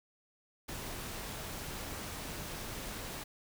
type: noise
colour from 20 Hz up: pink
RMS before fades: -42 dBFS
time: 0.68-3.24 s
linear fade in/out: 10 ms
effects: none